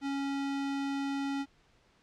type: tone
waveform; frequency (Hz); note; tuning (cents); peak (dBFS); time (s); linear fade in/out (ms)
square; 277.2; C#4; 0; -32; 0.01-1.46; 50
effects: pink hiss -66 dBFS RMS until 2.02 s + low-pass 5000 Hz 12 dB/octave